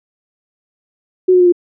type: tone with pitch steps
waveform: sine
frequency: 369.2 / 363.1 / 357 / 351.1 Hz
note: F#4 / F#4 / F4 / F4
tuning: -4 / -33 / +38 / +9 cents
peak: -6 dBFS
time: 1.28-1.524 s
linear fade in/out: 10 ms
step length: 61 ms
effects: none